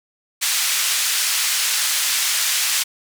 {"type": "band-pass noise", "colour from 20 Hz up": "white", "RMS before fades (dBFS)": -20, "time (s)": [0.41, 2.84], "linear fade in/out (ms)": 20, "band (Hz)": [1600, 9100], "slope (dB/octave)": 12, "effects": []}